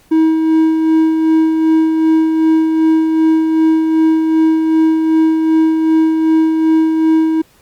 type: tone with tremolo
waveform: triangle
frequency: 319.4 Hz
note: D#4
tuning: 45 cents sharp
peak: -5 dBFS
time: 0.11-7.42 s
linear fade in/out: 10 ms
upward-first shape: sine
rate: 2.6 Hz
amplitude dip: 40%
effects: pink hiss -50 dBFS RMS until 7.61 s + Opus 48 kbps